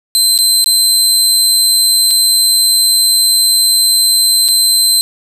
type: tone with dropouts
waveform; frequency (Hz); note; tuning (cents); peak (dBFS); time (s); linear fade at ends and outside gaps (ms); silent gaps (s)
25% pulse; 4095; C8; -38; -3; 0.15-5.01; 0; 0.378-0.388 / 0.643-0.66 / 2.107-2.11 / 4.481-4.486
effects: none